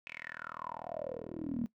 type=tone with band-pass filter sweep; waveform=10% pulse; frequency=40.16 Hz; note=E1; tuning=44 cents flat; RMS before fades=-41 dBFS; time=0.07-1.66 s; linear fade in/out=0 ms; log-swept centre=2500 to 220 Hz; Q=8.8; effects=noise-tail reverb RT60 0.1 s tail -19 dB re dry